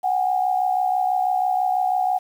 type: tone pair together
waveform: sine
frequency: 740 / 806.1 Hz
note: F#5 / G5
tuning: 0 / +48 cents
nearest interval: minor second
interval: 148 cents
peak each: -19 / -24 dBFS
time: 0.03-2.19 s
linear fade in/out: 20 ms
effects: 8-bit